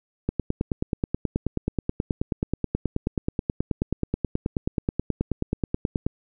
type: click train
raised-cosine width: 3 ms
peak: -10 dBFS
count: 55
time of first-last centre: 0.29-6.065 s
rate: 9.35 Hz
effects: none